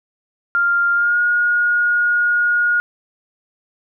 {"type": "tone with pitch glide", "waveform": "sine", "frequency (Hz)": [1396.9, 1437], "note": ["F6", "F6"], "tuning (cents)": [0, 49], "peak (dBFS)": -13, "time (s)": [0.55, 2.8], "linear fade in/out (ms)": 0, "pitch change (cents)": 49, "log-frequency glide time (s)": [0.94, 1.19], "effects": []}